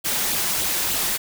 white noise with flanger, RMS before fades -23 dBFS, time 0.04-1.18 s, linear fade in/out 20 ms, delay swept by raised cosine 0.25 to 5.85 ms, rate 3.4 Hz, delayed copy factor +0.55, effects none

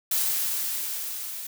blue noise with level ramp, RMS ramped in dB -24 to -36 dBFS, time 0.11-1.47 s, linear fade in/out 5 ms, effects none

